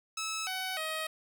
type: tone with pitch steps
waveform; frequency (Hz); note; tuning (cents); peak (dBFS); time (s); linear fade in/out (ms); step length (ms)
10% pulse; 1300 / 751 / 631; E6 / F#5 / D#5; -24 / +26 / +24; -25; 0.17-1.07; 5; 300
effects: none